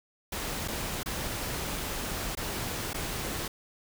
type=noise with dropouts; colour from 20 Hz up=pink; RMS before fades=-34 dBFS; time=0.32-3.48 s; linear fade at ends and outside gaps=5 ms; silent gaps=0.678-0.682 / 1.032-1.059 / 2.352-2.371 / 2.933-2.943 s; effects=none